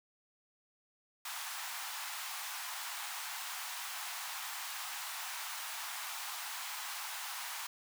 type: high-pass noise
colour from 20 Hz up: pink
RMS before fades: -42 dBFS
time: 1.25-7.67 s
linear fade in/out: 5 ms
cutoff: 780 Hz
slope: 48 dB/octave
effects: none